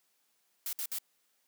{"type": "noise bursts", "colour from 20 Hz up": "blue", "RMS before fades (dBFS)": -36, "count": 3, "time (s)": [0.66, 0.986], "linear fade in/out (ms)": 2, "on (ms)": 70, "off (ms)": 58, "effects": ["white hiss -74 dBFS RMS until 1.47 s", "high-pass 200 Hz 12 dB/octave"]}